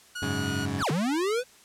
sawtooth tone, 1452 Hz, F#6, 33 cents flat, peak -29 dBFS, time 0.15-0.66 s, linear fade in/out 10 ms
20% pulse chord, F# suspended second, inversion none, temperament equal, 92.5 / 103.83 / 138.59 Hz, F#2 / G#2 / C#3, 0 / 0 / 0 cents, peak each -28 dBFS, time 0.22-0.83 s, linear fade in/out 5 ms
square linear two-way sweep, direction down then up, 1948 to 138.59 to 518 Hz, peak -25 dBFS, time 0.78-1.44 s, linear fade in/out 50 ms, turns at 0.91 s
effects white hiss -55 dBFS RMS until 1.64 s + low-pass 10000 Hz 12 dB/octave

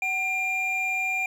triangle tone pair together, 754 / 2394 Hz, F#5 / D7, +32 / +33 cents, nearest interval octave + minor sixth, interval 2001 cents, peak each -31 / -23 dBFS, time 0.02-1.26 s, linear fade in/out 2 ms, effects none

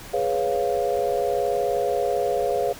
sine chord, C# dominant seventh, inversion second, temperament equal, 415.3 / 493.9 / 554.4 / 698.5 Hz, G#4 / B4 / C#5 / E#5, 0 / 0 / 0 / 0 cents, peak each -26 dBFS, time 0.13-2.73 s, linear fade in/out 10 ms, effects pink hiss -41 dBFS RMS until 2.79 s

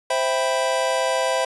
square chord, C major seventh, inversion none, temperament equal, 523.3 / 659.3 / 784 / 987.8 Hz, C5 / E5 / G5 / B5, 0 / 0 / 0 / 0 cents, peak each -24 / -25 / -29 / -27 dBFS, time 0.1-1.45 s, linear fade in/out 5 ms, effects resampled to 24000 Hz

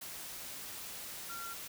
sine tone in noise, 1375 Hz, F6, 27 cents flat, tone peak -43 dBFS, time 1.29-1.54 s, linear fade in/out 10 ms, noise white, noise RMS -45 dBFS, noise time 0.01-1.68 s, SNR -1 dB, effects none

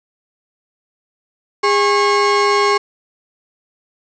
35% pulse tone pair together, 408.1 / 1089.5 Hz, G#4 / C#6, -30 / -30 cents, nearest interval octave + perfect fourth, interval 1700 cents, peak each -13 dBFS, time 1.63-2.78 s, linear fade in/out 10 ms, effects resampled to 16000 Hz + 7-bit

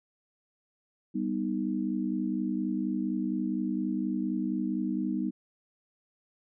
sine chord, G augmented, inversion none, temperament equal, 196 / 246.9 / 311.1 Hz, G3 / B3 / D#4, 0 / 0 / 0 cents, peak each -32 dBFS, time 1.14-5.31 s, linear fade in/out 20 ms, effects none

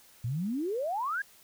sine exponential sweep, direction up, 110 to 1691 Hz, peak -29 dBFS, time 0.24-1.22 s, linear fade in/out 5 ms, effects white hiss -58 dBFS RMS until 1.43 s

